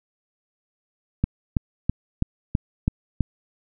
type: click train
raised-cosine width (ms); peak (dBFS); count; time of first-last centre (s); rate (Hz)
5; -7; 7; 1.24-3.207; 3.05
effects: none